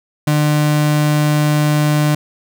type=tone; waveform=35% pulse; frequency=150 Hz; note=D3; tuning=37 cents sharp; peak=-10 dBFS; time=0.27-2.15 s; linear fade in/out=5 ms; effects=none